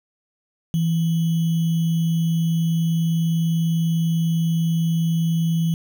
sine tone with sample-and-hold, 164.81 Hz, E3, in tune, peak -17 dBFS, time 0.74-5.74 s, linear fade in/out 0 ms, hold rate 3150 Hz, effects none

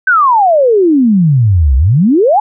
sine exponential two-way sweep, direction down then up, 1568 to 61.74 to 887 Hz, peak -5 dBFS, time 0.07-2.4 s, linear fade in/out 5 ms, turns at 1.76 s, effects none

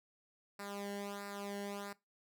sawtooth tone with flanger, 201.5 Hz, G3, 48 cents sharp, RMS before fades -44 dBFS, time 0.59-1.93 s, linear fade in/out 5 ms, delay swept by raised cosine 0.31 to 0.82 ms, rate 1.5 Hz, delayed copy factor -0.8, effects noise-tail reverb RT60 0.2 s tail -20 dB re dry

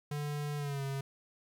square tone with pitch glide, 146.83 to 137 Hz, D3 to C#3, 0 to -20 cents, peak -35 dBFS, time 0.11-1.01 s, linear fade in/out 5 ms, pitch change -120 cents, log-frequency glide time 0.57-0.83 s, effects 12-bit

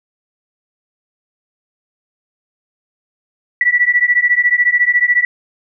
sine beating tone pair, 1947 / 1961 Hz, B6 / B6, -25 / -13 cents, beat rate 14 Hz, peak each -13 dBFS, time 3.61-5.25 s, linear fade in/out 2 ms, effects none

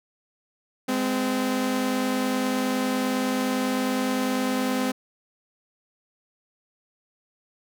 sawtooth tone pair together, 207.7 / 257.5 Hz, G#3 / C4, 0 / -28 cents, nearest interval major third, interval 372 cents, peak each -25 / -20 dBFS, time 0.88-4.92 s, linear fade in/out 10 ms, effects none

